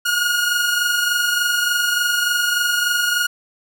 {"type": "tone pair together", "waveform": "sawtooth", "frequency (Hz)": [1433, 1456.4], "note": ["F6", "F#6"], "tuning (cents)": [44, -28], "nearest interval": "unison", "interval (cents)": 28, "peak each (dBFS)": [-14, -20], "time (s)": [0.05, 3.27], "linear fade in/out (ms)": 10, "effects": []}